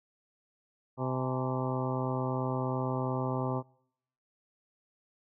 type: harmonic tone with a mistuned harmonic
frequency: 128.9 Hz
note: C3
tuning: 26 cents flat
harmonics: 1 / 2 / 3 / 4 / 5 / 6 / 7 / 8 / 9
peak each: -33 / -36 / -38 / -39 / -40 / -41 / -41 / -42 / -43 dBFS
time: 0.97-3.63 s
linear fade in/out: 50 ms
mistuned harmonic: 6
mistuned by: +100 cents
effects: noise-tail reverb RT60 0.8 s tail -26 dB re dry